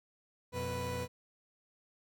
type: tone cluster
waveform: 30% pulse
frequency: 89.7 / 123.8 / 493.8 Hz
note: F2 / B2 / B4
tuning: +47 / +5 / 0 cents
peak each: -38 / -39 / -35 dBFS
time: 0.52-1.08 s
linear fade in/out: 50 ms
effects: none